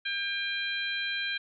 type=harmonic tone; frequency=800 Hz; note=G5; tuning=35 cents sharp; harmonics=2 / 3 / 4 / 5; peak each=-33 / -35 / -36 / -37 dBFS; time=0.05-1.38 s; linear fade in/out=10 ms; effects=none